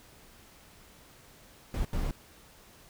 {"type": "noise bursts at uneven times", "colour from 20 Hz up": "brown", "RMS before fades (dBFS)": -30, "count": 2, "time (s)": [[1.74, 1.85], [1.93, 2.11]], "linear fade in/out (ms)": 2, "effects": ["pink hiss -56 dBFS RMS until 2.89 s"]}